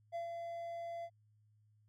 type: tone with ADSR envelope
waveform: triangle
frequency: 680 Hz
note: F5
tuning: 46 cents flat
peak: -35 dBFS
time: 0.12-1.1 s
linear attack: 33 ms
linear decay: 120 ms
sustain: -4 dB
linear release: 60 ms
effects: added 106 Hz sine -67 dBFS peak until 1.88 s